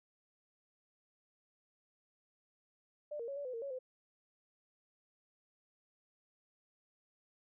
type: tone with pitch steps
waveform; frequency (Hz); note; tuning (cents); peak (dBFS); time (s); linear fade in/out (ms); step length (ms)
sine; 594 / 466.3 / 555 / 572 / 506 / 459.4 / 556 / 512; D5 / A#4 / C#5 / D5 / B4 / A#4 / C#5 / C5; +20 / +1 / +2 / -46 / +42 / -25 / +5 / -38; -39; 3.11-3.79; 10; 85
effects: none